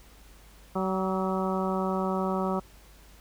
harmonic tone with a mistuned harmonic, 189.3 Hz, F#3, 40 cents sharp, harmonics 1 / 2 / 3 / 4 / 5 / 6 / 7, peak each -29 / -32 / -34 / -35 / -36 / -37 / -37 dBFS, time 0.75-2.6 s, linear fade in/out 10 ms, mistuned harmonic 7, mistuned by -37 cents, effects added 50 Hz sine -52 dBFS peak until 3.2 s + pink hiss -56 dBFS RMS until 3.2 s

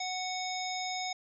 harmonic tone, 740 Hz, F#5, in tune, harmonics 1 / 3 / 5 / 7 / 9, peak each -36 / -40 / -41 / -41 / -43 dBFS, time 0-1.13 s, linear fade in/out 5 ms, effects none

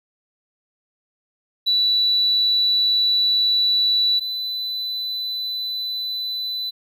triangle tone pair in turn, 3951 / 3997 Hz, B7 / B7, 0 / +20 cents, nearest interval unison, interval 20 cents, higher second, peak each -12 / -22 dBFS, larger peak first, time 1.66-4.2 / 4.2-6.71 s, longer first, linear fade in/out 20 ms, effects tanh soft clip ceiling -13 dBFS

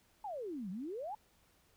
sine exponential two-way sweep, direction down then up, 890 to 175.4 to 890 Hz, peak -39 dBFS, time 0.24-1.15 s, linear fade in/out 5 ms, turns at 0.7 s, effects pink hiss -70 dBFS RMS until 1.76 s

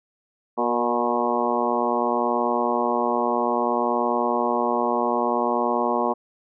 harmonic tone with a mistuned harmonic, 120.6 Hz, B2, 41 cents flat, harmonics 2 / 3 / 4 / 5 / 6 / 7 / 8 / 9, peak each -28 / -28 / -28 / -28 / -28 / -28 / -28 / -28 dBFS, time 0.57-6.14 s, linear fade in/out 20 ms, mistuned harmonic 4, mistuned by -35 cents, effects none

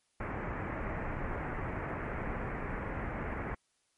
pink low-pass noise, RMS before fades -37 dBFS, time 0.2-3.55 s, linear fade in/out 5 ms, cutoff 2200 Hz, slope 48 dB/octave, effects white hiss -75 dBFS RMS until 3.97 s + MP3 48 kbps

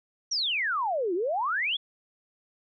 sine exponential two-way sweep, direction down then up, 5920 to 331.9 to 3509 Hz, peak -25 dBFS, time 0.31-1.77 s, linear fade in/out 10 ms, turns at 1.14 s, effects none

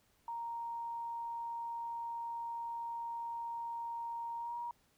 sine tone with pitch glide, 932.3 to 949.7 Hz, A#5 to A#5, 0 to +32 cents, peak -38 dBFS, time 0.28-4.71 s, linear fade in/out 2 ms, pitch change +32 cents, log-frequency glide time 4.38-4.57 s, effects pink hiss -72 dBFS RMS until 4.97 s

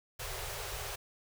pink band-stop noise, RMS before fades -40 dBFS, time 0.19-0.96 s, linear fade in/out 10 ms, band 140 to 370 Hz, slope 96 dB/octave, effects none

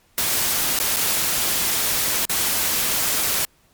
white noise with dropouts, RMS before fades -21 dBFS, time 0.18-3.45 s, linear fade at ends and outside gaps 0 ms, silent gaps 0.789-0.8 / 0.962-0.968 / 2.253-2.296 s, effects pink hiss -59 dBFS RMS until 3.73 s + MP3 96 kbps

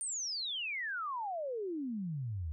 sine exponential sweep, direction down, 9080 to 73.42 Hz, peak -35 dBFS, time 0.01-2.52 s, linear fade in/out 0 ms, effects none

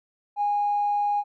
triangle tone with tanh clipping, 822 Hz, G#5, 18 cents flat, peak -21 dBFS, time 0.36-1.24 s, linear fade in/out 50 ms, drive 4 dB, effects none

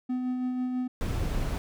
triangle tone with tremolo, 252.2 Hz, B3, 36 cents sharp, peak -24 dBFS, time 0.09-0.88 s, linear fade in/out 10 ms, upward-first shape sine, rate 6.1 Hz, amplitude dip 30%
brown noise, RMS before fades -29 dBFS, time 1.01-1.58 s, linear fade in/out 0 ms
effects none

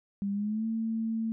sine tone with pitch glide, 199.8 to 224.3 Hz, G3 to A3, +33 to +34 cents, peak -28 dBFS, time 0.22-1.32 s, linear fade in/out 0 ms, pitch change +201 cents, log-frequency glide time 0.32-0.66 s, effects none

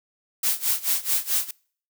blue noise with tremolo, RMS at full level -21 dBFS, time 0.43-1.51 s, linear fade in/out 5 ms, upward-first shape sine, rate 4.6 Hz, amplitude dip 90%, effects noise-tail reverb RT60 0.5 s tail -25 dB re dry

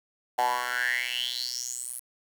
10% pulse tone with high-pass filter sweep, 123.47 Hz, B2, in tune, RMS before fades -30 dBFS, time 0.38-2 s, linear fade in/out 10 ms, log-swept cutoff 780 to 11000 Hz, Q 7.6, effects 8-bit

